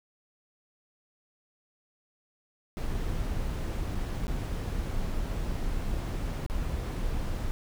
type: noise with dropouts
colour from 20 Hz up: brown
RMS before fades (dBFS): -31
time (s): 2.77-7.51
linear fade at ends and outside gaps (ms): 0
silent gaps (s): 3.949-3.953 / 4.268-4.28 / 6.463-6.499
effects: none